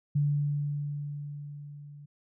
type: tone with level ramp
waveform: sine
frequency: 145.3 Hz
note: D3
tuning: 18 cents flat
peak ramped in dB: -22 to -45 dBFS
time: 0.15-2.06 s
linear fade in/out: 10 ms
effects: none